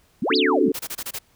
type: exponential two-way sweep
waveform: sine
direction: up then down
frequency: 176 to 5160 to 176 Hz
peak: -20 dBFS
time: 0.22-0.69 s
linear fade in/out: 5 ms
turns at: 0.36 s
type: chord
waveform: sine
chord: D dominant seventh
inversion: third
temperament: equal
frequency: 261.6 / 293.7 / 370 / 440 Hz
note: C4 / D4 / F#4 / A4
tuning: 0 / 0 / 0 / 0 cents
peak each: -26 / -23 / -23 / -22 dBFS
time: 0.3-0.72 s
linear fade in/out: 5 ms
type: noise bursts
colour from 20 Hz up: white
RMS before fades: -30 dBFS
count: 6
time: 0.74-1.189 s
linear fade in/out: 10 ms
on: 54 ms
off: 25 ms
effects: pink hiss -60 dBFS RMS until 1.35 s